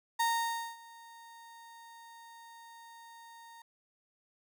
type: tone with ADSR envelope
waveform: 35% pulse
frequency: 925 Hz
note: A#5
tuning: 14 cents flat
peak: -25 dBFS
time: 0.19-3.62 s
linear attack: 12 ms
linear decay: 560 ms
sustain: -24 dB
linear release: 3 ms
effects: none